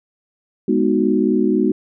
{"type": "chord", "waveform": "sine", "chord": "G# minor seventh", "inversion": "none", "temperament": "equal", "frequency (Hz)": [207.7, 246.9, 311.1, 370], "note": ["G#3", "B3", "D#4", "F#4"], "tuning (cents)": [0, 0, 0, 0], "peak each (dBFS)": -19, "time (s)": [0.68, 1.72], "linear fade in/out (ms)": 5, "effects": []}